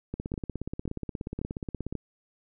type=two click trains; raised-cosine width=3 ms; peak=-19 / -20 dBFS; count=4 / 31; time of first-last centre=0.34-1.953 / 0.14-1.926 s; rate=1.86 / 16.8 Hz; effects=none